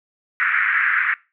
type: band-pass noise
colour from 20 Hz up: pink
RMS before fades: -19 dBFS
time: 0.4-1.14 s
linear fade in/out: 0 ms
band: 1400 to 2100 Hz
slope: 48 dB/octave
effects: noise-tail reverb RT60 0.3 s tail -22 dB re dry